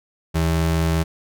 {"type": "ring-modulated tone", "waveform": "square", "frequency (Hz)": 120.2, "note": "B2", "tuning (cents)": -46, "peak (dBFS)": -15, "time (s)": [0.34, 1.04], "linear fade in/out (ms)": 20, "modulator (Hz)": 42.6, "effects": []}